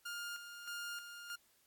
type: tone with tremolo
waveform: sawtooth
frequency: 1411 Hz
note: F6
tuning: 17 cents sharp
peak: -38 dBFS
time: 0.05-1.36 s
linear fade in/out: 10 ms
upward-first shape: square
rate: 1.6 Hz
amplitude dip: 55%
effects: white hiss -72 dBFS RMS until 1.66 s + AAC 64 kbps